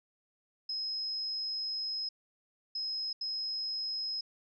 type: tone bursts at uneven times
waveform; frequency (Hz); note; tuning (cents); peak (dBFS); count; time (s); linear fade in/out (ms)
sine; 5120; D#8; +49; -33; 3; 0.69-2.09 / 2.75-3.13 / 3.21-4.21; 5
effects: none